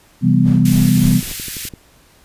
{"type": "chord", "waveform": "sine", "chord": "C major seventh", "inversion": "none", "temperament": "equal with one note detuned", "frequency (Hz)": [130.81, 166.44, 196, 246.9], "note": ["C3", "E3", "G3", "B3"], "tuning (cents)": [0, 17, 0, 0], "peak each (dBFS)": -15, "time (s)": [0.21, 1.22], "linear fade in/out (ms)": 50}
{"type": "noise with tremolo", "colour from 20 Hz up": "brown", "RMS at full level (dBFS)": -25, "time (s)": [0.43, 1.34], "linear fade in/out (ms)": 50, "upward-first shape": "sine", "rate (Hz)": 3.5, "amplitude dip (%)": 75}
{"type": "band-stop noise", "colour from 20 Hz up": "white", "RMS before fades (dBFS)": -26, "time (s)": [0.65, 1.69], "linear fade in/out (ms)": 5, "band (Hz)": [130, 1700], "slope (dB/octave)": 24}
{"type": "click train", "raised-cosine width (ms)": 3, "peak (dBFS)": -19, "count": 11, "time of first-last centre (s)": [0.89, 1.737], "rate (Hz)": 11.8}
{"effects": ["pink hiss -50 dBFS RMS until 2.24 s", "resampled to 32000 Hz"]}